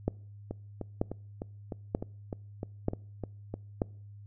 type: two click trains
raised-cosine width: 2 ms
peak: -14 / -22 dBFS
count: 5 / 11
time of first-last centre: 0.08-3.818 / 0.51-3.54 s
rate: 1.07 / 3.3 Hz
effects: noise-tail reverb RT60 0.6 s tail -25 dB re dry + added 102 Hz sine -46 dBFS peak until 4.26 s